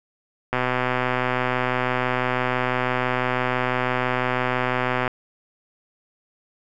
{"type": "click train", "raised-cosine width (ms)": 0.5, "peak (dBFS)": -7, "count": 574, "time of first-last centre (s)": [0.53, 5.078], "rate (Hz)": 126, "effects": []}